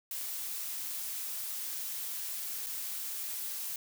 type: noise with dropouts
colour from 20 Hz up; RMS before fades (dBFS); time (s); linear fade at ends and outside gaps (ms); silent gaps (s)
blue; -38; 0.11-3.76; 2; 2.663-2.667
effects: none